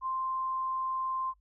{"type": "tone", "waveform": "sine", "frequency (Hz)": 1046.5, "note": "C6", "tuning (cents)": 0, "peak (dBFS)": -30, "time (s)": [0.01, 1.34], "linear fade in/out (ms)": 50, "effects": ["noise-tail reverb RT60 0.1 s tail -25 dB re dry", "added 50 Hz sine -64 dBFS peak until 1.4 s"]}